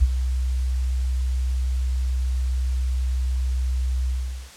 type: tone with ADSR envelope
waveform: sine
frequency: 63.8 Hz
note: C2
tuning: 43 cents flat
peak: -10 dBFS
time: 0-4.51 s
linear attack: 27 ms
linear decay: 39 ms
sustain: -10 dB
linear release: 430 ms
effects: white hiss -44 dBFS RMS until 4.56 s + low-pass 8000 Hz 12 dB/octave